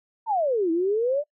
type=exponential two-way sweep; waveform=sine; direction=down then up; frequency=945 to 320.2 to 607 Hz; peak=-20 dBFS; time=0.26-1.24 s; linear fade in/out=50 ms; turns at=0.71 s; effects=noise-tail reverb RT60 0.1 s tail -24 dB re dry